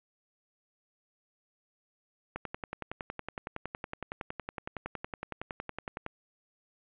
click train, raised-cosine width 0.5 ms, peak -21 dBFS, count 41, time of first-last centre 2.36-6.064 s, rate 10.8 Hz, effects resampled to 8000 Hz + 8-bit

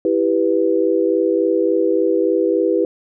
sine chord, E minor, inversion none, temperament equal with one note detuned, 329.6 / 393.1 / 493.9 Hz, E4 / G4 / B4, 0 / +5 / 0 cents, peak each -18 dBFS, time 0.05-2.85 s, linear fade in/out 2 ms, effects none

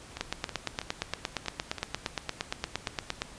two click trains, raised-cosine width 0.2 ms, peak -12 / -19 dBFS, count 27 / 6, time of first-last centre 0.21-3.219 / 0.17-1.783 s, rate 8.64 / 3.1 Hz, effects pink hiss -49 dBFS RMS until 3.38 s + resampled to 22050 Hz

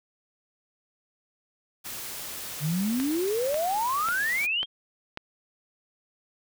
white noise, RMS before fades -37 dBFS, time 1.84-4.47 s, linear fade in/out 20 ms
sine exponential sweep, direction up, 141.2 to 3281 Hz, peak -24 dBFS, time 2.6-4.66 s, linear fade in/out 50 ms
click train, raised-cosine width 0.3 ms, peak -18 dBFS, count 5, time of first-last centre 3-5.174 s, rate 1.84 Hz
effects none

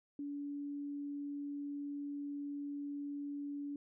sine tone, 286.4 Hz, D4, 43 cents flat, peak -39 dBFS, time 0.19-3.76 s, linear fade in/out 2 ms, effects none

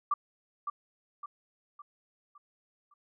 sine tone with echo, 1170 Hz, D6, 7 cents flat, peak -24 dBFS, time 0.11-0.14 s, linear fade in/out 5 ms, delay 560 ms, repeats 5, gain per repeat -7 dB, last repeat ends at 2.94 s, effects none

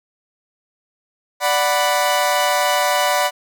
sawtooth chord, B minor, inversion first, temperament equal, 587.3 / 740 / 987.8 Hz, D5 / F#5 / B5, 0 / 0 / 0 cents, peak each -16 dBFS, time 1.4-3.31 s, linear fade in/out 50 ms, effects none

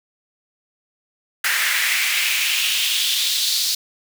pink noise with high-pass filter sweep, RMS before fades -20 dBFS, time 1.44-3.75 s, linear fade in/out 5 ms, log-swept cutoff 1700 to 4400 Hz, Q 3.2, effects none

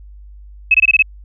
sine tone bursts, 2580 Hz, E7, 38 cents flat, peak -6 dBFS, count 6, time 0.71-1.024 s, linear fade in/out 5 ms, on 34 ms, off 22 ms, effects added 50 Hz sine -35 dBFS peak until 1.24 s

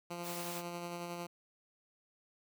10% pulse tone with tremolo, 173.3 Hz, F3, 13 cents flat, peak -31 dBFS, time 0.1-1.27 s, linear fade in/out 10 ms, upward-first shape sine, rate 11 Hz, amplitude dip 30%
white high-pass noise, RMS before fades -45 dBFS, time 0.22-0.63 s, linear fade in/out 50 ms, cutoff 640 Hz, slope 12 dB/octave
effects none

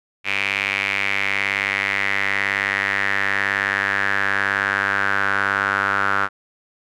sawtooth tone with band-pass filter sweep, 99 Hz, G2, 18 cents sharp, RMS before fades -21 dBFS, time 0.24-6.29 s, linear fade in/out 50 ms, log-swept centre 2400 to 1400 Hz, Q 5.4, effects none

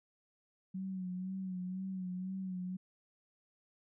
sine tone with vibrato, 186.1 Hz, F#3, 10 cents sharp, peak -37 dBFS, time 0.74-2.77 s, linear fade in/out 10 ms, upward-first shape sine, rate 2 Hz, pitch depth 46 cents each way, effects none

